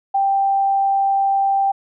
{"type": "tone", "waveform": "sine", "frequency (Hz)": 786, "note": "G5", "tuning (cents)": 4, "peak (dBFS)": -14, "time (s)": [0.14, 1.72], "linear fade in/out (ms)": 10, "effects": []}